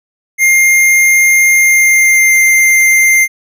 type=tone with pitch glide; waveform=square; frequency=2116 to 2097 Hz; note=C7 to C7; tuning=+19 to +3 cents; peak=-6 dBFS; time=0.38-3.28 s; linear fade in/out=50 ms; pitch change=-16 cents; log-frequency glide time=1.53-2.39 s; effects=none